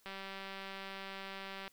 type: click train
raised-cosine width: 0.3 ms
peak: -29 dBFS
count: 315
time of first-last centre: 0.06-1.679 s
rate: 194 Hz
effects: white hiss -69 dBFS RMS until 1.72 s